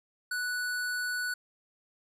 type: tone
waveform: square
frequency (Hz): 1480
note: F#6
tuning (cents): 0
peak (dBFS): -31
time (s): 0.31-1.34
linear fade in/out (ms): 5
effects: resampled to 32000 Hz + 12-bit